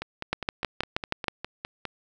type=two click trains; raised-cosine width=0.3 ms; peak=-9 / -16 dBFS; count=7 / 10; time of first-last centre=0.33-1.282 / 0.02-1.853 s; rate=6.3 / 4.91 Hz; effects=none